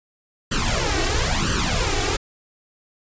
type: noise with flanger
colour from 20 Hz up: pink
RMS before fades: -21 dBFS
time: 0.51-2.17 s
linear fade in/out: 10 ms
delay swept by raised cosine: 0.66 to 2.66 ms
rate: 1 Hz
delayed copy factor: +0.85
effects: resampled to 16000 Hz